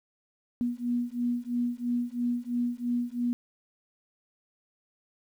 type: beating tone pair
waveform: sine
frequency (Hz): 240.3 / 243.3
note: B3 / B3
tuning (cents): -47 / -26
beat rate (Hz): 3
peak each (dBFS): -30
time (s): 0.61-3.33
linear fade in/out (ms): 0
effects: 10-bit